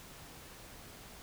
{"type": "silence", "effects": ["pink hiss -52 dBFS RMS until 1.22 s"]}